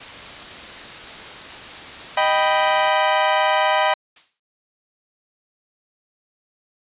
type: noise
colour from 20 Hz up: white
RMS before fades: -35 dBFS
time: 0-2.89 s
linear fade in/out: 10 ms
type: chord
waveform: sawtooth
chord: Eb augmented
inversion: none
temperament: equal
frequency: 622.3 / 784 / 987.8 Hz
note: Eb5 / G5 / B5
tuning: 0 / 0 / 0 cents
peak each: -16 dBFS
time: 2.17-3.94 s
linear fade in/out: 5 ms
type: noise with exponential decay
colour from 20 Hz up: blue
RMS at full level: -35 dBFS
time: 4.16-4.4 s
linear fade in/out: 5 ms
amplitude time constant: 52 ms
effects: resampled to 8000 Hz